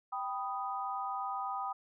sine chord, G augmented, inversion none, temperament equal, 784 / 987.8 / 1244.5 Hz, G5 / B5 / D#6, 0 / 0 / 0 cents, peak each -38 / -40 / -38 dBFS, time 0.12-1.73 s, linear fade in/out 10 ms, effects none

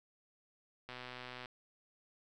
click train, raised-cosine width 0.3 ms, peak -30 dBFS, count 72, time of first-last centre 0.89-1.458 s, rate 125 Hz, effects none

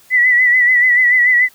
sine tone with vibrato, 1975.5 Hz, B6, in tune, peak -8 dBFS, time 0.1-1.49 s, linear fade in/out 50 ms, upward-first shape sine, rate 6.9 Hz, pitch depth 51 cents each way, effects white hiss -48 dBFS RMS until 1.54 s

